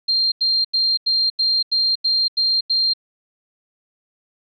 sine tone bursts, 4186 Hz, C8, in tune, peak -15 dBFS, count 9, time 0.08-2.936 s, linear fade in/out 10 ms, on 240 ms, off 87 ms, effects none

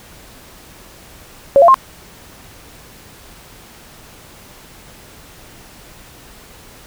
sine tone with pitch steps, 555 / 682 / 1061 Hz, C#5 / F5 / C6, +2 / -41 / +24 cents, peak -4 dBFS, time 1.56-1.743 s, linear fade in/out 0 ms, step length 61 ms, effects pink hiss -41 dBFS RMS until 6.86 s

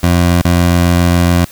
20% pulse tone with dropouts, 87.2 Hz, F2, 2 cents flat, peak -3 dBFS, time 0.03-1.45 s, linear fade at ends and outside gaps 5 ms, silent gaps 0.418-0.448 s, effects white hiss -37 dBFS RMS until 1.51 s

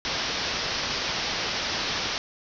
white low-pass noise, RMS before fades -29 dBFS, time 0.05-2.18 s, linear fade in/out 0 ms, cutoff 5800 Hz, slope 96 dB/octave, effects none

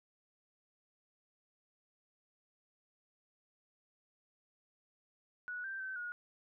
sine tone with pitch steps, 1468 / 1569 / 1538 / 1444 Hz, F#6 / G6 / G6 / F#6, -14 / +1 / -33 / -43 cents, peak -39 dBFS, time 5.48-6.12 s, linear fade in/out 0 ms, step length 160 ms, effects none

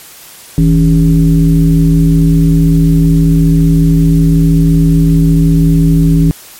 sine tone with frequency modulation, 161.7 Hz, E3, 33 cents flat, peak -4 dBFS, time 0.58-6.31 s, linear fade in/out 0 ms, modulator 119 Hz, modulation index 0.89, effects white hiss -34 dBFS RMS until 6.59 s + MP3 64 kbps

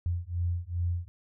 sine beating tone pair, 85.9 / 88.4 Hz, F2 / F2, -28 / +22 cents, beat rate 2.5 Hz, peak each -31 dBFS, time 0.06-1.08 s, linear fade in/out 0 ms, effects none

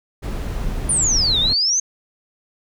brown noise, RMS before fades -24 dBFS, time 0.22-1.54 s, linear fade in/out 20 ms
sine exponential two-way sweep, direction down then up, 9670 to 3520 to 6440 Hz, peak -15 dBFS, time 0.89-1.8 s, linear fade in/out 5 ms, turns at 1.39 s
effects none

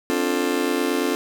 40% pulse chord, D minor seventh, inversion third, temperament just, 264.3 / 293.7 / 352.4 / 440.5 Hz, C4 / D4 / F4 / A4, +18 / 0 / +16 / +2 cents, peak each -25 dBFS, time 0.1-1.15 s, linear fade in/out 0 ms, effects none

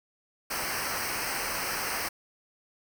pink noise with comb filter, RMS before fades -32 dBFS, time 0.5-2.09 s, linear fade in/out 10 ms, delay 0.28 ms, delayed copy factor -0.85, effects none

